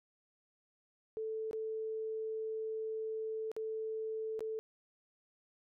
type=tone with dropouts; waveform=sine; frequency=440 Hz; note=A4; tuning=in tune; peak=-36 dBFS; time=1.17-4.59 s; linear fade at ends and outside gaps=0 ms; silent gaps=1.511-1.531 / 3.516-3.565 / 4.393-4.406 s; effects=none